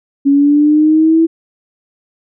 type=linear sweep; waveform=sine; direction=up; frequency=277.2 to 329.6 Hz; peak=-6 dBFS; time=0.25-1.27 s; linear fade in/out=20 ms; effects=none